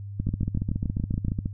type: two click trains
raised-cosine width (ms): 5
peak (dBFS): -14 / -14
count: 8 / 19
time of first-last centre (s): 0.29-1.283 / 0.2-1.459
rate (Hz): 7.05 / 14.3
effects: noise-tail reverb RT60 0.1 s tail -22 dB re dry + added 100 Hz sine -34 dBFS peak until 1.53 s